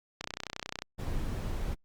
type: click train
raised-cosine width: 0.2 ms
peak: -18 dBFS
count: 20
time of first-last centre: 0.21-0.821 s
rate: 31.1 Hz
type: noise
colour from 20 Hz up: brown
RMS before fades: -33 dBFS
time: 0.98-1.75 s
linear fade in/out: 20 ms
effects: Opus 48 kbps